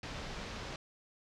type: low-pass noise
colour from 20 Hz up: pink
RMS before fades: -43 dBFS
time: 0.03-0.76 s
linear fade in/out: 2 ms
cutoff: 5700 Hz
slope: 24 dB/octave
effects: none